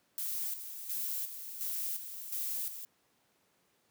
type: noise with tremolo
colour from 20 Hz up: violet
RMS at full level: -36 dBFS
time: 0.18-2.85 s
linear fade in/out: 0 ms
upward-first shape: square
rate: 1.4 Hz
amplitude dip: 60%
effects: pink hiss -72 dBFS RMS until 3.9 s + high-pass 150 Hz 12 dB/octave